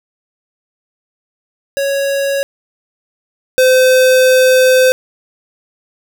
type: tone pair in turn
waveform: square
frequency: 554.4 / 513.9 Hz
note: C#5 / C5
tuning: 0 / -31 cents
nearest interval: minor second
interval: 131 cents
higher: first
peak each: -14 / -7 dBFS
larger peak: second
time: 1.77-2.43 / 3.58-4.92 s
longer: second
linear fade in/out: 0 ms
effects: none